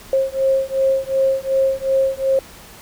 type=beating tone pair; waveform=sine; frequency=534 / 536.7 Hz; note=C5 / C5; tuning=+35 / +44 cents; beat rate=2.7 Hz; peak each=-18 dBFS; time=0.13-2.39 s; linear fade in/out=2 ms; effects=pink hiss -41 dBFS RMS until 2.81 s